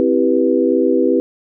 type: chord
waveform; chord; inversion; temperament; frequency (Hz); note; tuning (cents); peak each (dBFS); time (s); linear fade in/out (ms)
sine; C major seventh; none; equal with one note detuned; 261.6 / 329.6 / 392 / 490.5; C4 / E4 / G4 / B4; 0 / 0 / 0 / -12; -17; 0-1.2; 0
effects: none